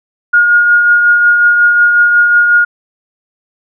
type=tone with tremolo; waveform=sine; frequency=1430 Hz; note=F6; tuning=41 cents sharp; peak=-3 dBFS; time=0.33-2.65 s; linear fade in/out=10 ms; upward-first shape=triangle; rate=5.5 Hz; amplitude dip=40%; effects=none